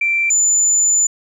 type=tone pair in turn; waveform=sine; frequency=2349 / 7026 Hz; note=D7 / A8; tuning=0 / -3 cents; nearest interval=octave + perfect fifth; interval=1897 cents; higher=second; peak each=-13 / -10 dBFS; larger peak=second; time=0.01-0.3 / 0.3-1.07 s; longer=second; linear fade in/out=5 ms; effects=tanh soft clip ceiling -7 dBFS